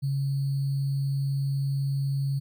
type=tone with sample-and-hold; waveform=sine; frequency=138 Hz; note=C#3; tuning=7 cents flat; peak=-24 dBFS; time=0.02-2.4 s; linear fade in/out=20 ms; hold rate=4410 Hz; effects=none